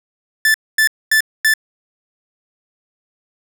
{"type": "tone bursts", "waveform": "45% pulse", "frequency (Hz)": 1754, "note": "A6", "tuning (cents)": -6, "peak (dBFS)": -10, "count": 4, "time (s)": [0.45, 1.538], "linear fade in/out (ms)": 2, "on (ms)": 92, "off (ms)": 240, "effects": []}